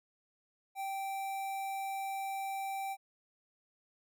square tone with notch filter, 780 Hz, G5, 9 cents flat, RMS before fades -38 dBFS, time 0.75-2.97 s, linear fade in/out 50 ms, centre 4800 Hz, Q 1.1, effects none

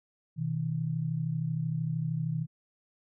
sine tone pair together, 126.99 / 160 Hz, B2 / D#3, +49 / +49 cents, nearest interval major third, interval 400 cents, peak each -33 / -30 dBFS, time 0.36-2.47 s, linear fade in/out 50 ms, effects none

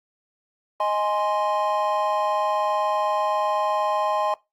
triangle chord, Ab major, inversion second, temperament equal, 622.3 / 830.6 / 1046.5 Hz, Eb5 / Ab5 / C6, 0 / 0 / 0 cents, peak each -23 dBFS, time 0.8-4.34 s, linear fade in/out 2 ms, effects noise-tail reverb RT60 0.2 s tail -20 dB re dry + Opus 32 kbps

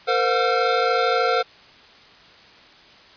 square tone cluster, 460.9 / 514 / 719 / 1359 Hz, A#4 / C5 / F#5 / F6, -20 / -31 / -50 / -48 cents, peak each -24 dBFS, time 0.07-1.43 s, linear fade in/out 20 ms, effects white hiss -48 dBFS RMS until 3.16 s + resampled to 11025 Hz

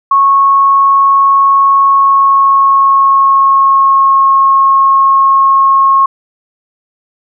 sine tone with pitch glide, 1100 to 1086.1 Hz, C#6 to C#6, -14 to -36 cents, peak -4 dBFS, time 0.11-6.06 s, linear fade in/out 5 ms, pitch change -22 cents, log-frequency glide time 1.81-4.24 s, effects none

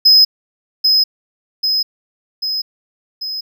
triangle tone with echo, 5080 Hz, D#8, 35 cents sharp, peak -4 dBFS, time 0.05-0.25 s, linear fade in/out 10 ms, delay 790 ms, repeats 4, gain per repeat -4 dB, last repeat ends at 3.41 s, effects none

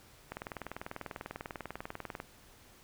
click train, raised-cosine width 0.5 ms, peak -24 dBFS, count 39, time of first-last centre 0.32-2.201 s, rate 20.2 Hz, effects pink hiss -59 dBFS RMS until 2.83 s

